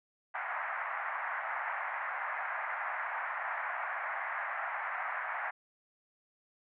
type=band-pass noise; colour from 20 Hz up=white; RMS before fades=-37 dBFS; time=0.34-5.51 s; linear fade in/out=10 ms; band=670 to 2000 Hz; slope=48 dB/octave; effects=none